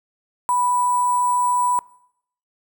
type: tone with sample-and-hold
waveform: sine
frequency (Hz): 987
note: B5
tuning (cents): -1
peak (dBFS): -16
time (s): 0.49-1.79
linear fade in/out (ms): 0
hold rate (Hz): 8820
effects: noise-tail reverb RT60 0.7 s tail -21 dB re dry